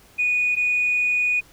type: tone pair in turn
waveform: sine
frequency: 2468 / 2468 Hz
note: D#7 / D#7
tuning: -15 / -15 cents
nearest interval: unison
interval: 0 cents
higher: neither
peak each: -17 dBFS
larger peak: neither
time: 0.18-0.56 / 0.56-1.41 s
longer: second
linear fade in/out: 20 ms
effects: tanh soft clip ceiling -13 dBFS + pink hiss -52 dBFS RMS until 1.52 s